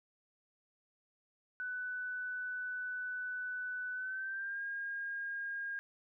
sine tone with pitch glide, 1495 to 1620.9 Hz, F#6 to G#6, +17 to -43 cents, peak -37 dBFS, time 1.6-5.79 s, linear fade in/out 0 ms, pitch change +140 cents, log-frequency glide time 3.93-4.62 s, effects none

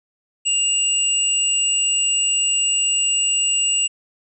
sine tone pair together, 2800 / 7851 Hz, F7 / B8, +4 / -11 cents, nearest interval octave + tritone, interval 1785 cents, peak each -19 dBFS, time 0.45-3.88 s, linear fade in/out 20 ms, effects none

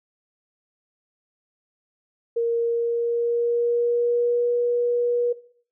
sine tone with pitch glide, 466.2 to 481.5 Hz, A#4 to B4, 0 to -44 cents, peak -19 dBFS, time 2.36-5.33 s, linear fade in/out 10 ms, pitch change +56 cents, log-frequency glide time 2.57-4.52 s, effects noise-tail reverb RT60 0.5 s tail -17 dB re dry

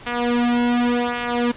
sawtooth tone with flanger, 241.3 Hz, B3, 40 cents flat, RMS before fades -20 dBFS, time 0.06-1.52 s, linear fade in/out 10 ms, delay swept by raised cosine 0.2 to 2.5 ms, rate 0.88 Hz, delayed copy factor -1, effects pink hiss -41 dBFS RMS until 1.56 s + resampled to 8000 Hz

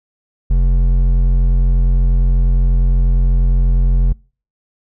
triangle tone with hard clipping, 44.22 Hz, F1, 22 cents sharp, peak -11 dBFS, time 0.5-4.13 s, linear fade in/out 10 ms, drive 11 dB, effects noise-tail reverb RT60 0.4 s tail -26 dB re dry

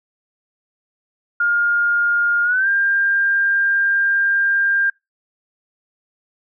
sine tone with pitch glide, 1415 to 1597.5 Hz, F6 to G6, +22 to +32 cents, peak -14 dBFS, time 1.4-4.9 s, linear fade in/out 5 ms, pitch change +210 cents, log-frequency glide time 2.44-2.68 s, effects noise-tail reverb RT60 0.2 s tail -24 dB re dry

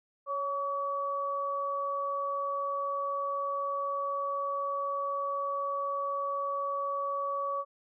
sine tone pair together, 556 / 1136 Hz, C#5 / C#6, +5 / +42 cents, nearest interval octave, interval 1237 cents, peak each -35 / -31 dBFS, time 0.26-7.65 s, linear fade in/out 50 ms, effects none

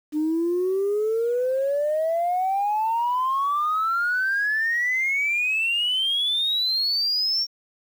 sine exponential sweep, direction up, 298.5 to 5560 Hz, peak -19 dBFS, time 0.12-7.47 s, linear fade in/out 50 ms, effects tanh soft clip ceiling -17 dBFS + 8-bit

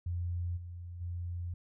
sine tone with level steps, 87.31 Hz, F2, in tune, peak -32 / -41 / -35 dBFS, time 0.06-1.54 s, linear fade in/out 5 ms, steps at 0.56 / 1 s, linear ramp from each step 20 ms, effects none

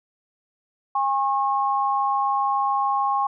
sine tone pair together, 812.9 / 1086 Hz, G#5 / C#6, -37 / -36 cents, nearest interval perfect fourth, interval 501 cents, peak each -22 dBFS, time 0.95-3.27 s, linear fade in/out 5 ms, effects none

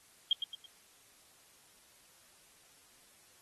sine tone with echo, 3229 Hz, G#7, 49 cents flat, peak -24 dBFS, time 0.31-0.33 s, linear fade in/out 2 ms, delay 110 ms, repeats 3, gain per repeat -8 dB, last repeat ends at 0.66 s, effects white hiss -63 dBFS RMS until 3.41 s + AAC 32 kbps

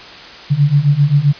sine beating tone pair, 140 / 147.6 Hz, C#3 / D3, +18 / +9 cents, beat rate 7.6 Hz, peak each -13 / -11 dBFS, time 0.5-1.33 s, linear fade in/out 20 ms, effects white hiss -34 dBFS RMS until 1.39 s + resampled to 11025 Hz

